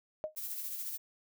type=tone with exponential decay; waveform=sine; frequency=620 Hz; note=D#5; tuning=6 cents flat; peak=-29 dBFS; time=0.24-0.35 s; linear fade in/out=0 ms; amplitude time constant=22 ms
type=noise with tremolo; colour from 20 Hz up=violet; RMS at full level=-38 dBFS; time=0.36-0.98 s; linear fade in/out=20 ms; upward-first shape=sine; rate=14 Hz; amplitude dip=40%
effects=none